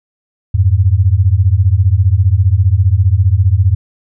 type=beating tone pair; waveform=sine; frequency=87.31 / 102.31 Hz; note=F2 / G#2; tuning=0 / -25 cents; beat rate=15 Hz; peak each=-10 dBFS; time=0.54-3.75 s; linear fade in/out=10 ms; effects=none